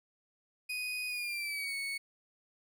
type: tone with pitch glide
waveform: 35% pulse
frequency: 2489 to 2217 Hz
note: D#7 to C#7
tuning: 0 to 0 cents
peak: -33 dBFS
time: 0.69-1.98 s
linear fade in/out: 10 ms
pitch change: -200 cents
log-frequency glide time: 1.08-1.74 s
effects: none